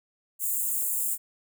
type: high-pass noise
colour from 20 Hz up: white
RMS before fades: -28 dBFS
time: 0.39-1.18 s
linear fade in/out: 50 ms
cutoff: 7000 Hz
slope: 96 dB/octave
effects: none